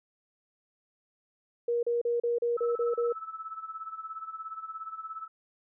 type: tone bursts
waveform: sine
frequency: 474.2 Hz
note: A#4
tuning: 30 cents sharp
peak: -25 dBFS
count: 8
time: 1.68-3.125 s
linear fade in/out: 5 ms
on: 150 ms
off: 35 ms
type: tone with tremolo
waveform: sine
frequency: 1309 Hz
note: E6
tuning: 13 cents flat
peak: -34 dBFS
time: 2.57-5.28 s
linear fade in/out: 10 ms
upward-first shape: sine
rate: 17 Hz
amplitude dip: 75%
effects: none